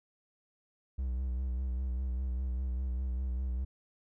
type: tone with vibrato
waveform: triangle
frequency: 63.5 Hz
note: B1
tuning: 49 cents sharp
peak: -29 dBFS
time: 0.98-3.65 s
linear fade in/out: 10 ms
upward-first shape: sine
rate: 5 Hz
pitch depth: 60 cents each way
effects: none